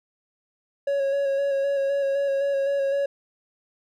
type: tone with vibrato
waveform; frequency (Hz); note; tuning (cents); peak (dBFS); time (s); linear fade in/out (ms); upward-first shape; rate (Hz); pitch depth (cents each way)
triangle; 554.4; C#5; 0; -19; 0.87-3.06; 5; square; 3.9; 19
effects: none